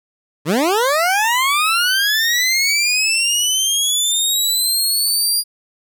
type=linear sweep; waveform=20% pulse; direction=up; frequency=134.5 to 4837 Hz; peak=-9 dBFS; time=0.45-5.44 s; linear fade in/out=50 ms; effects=none